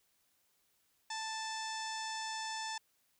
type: harmonic tone with a mistuned harmonic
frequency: 883 Hz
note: A5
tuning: 6 cents sharp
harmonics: 1 / 2 / 3 / 4 / 5 / 6 / 7 / 8 / 9 / 10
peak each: -41 / -45 / -51 / -48 / -53 / -46 / -52 / -51 / -56 / -60 dBFS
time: 1.1-2.78 s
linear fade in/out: 5 ms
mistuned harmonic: 3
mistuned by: -17 cents
effects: white hiss -75 dBFS RMS until 3.19 s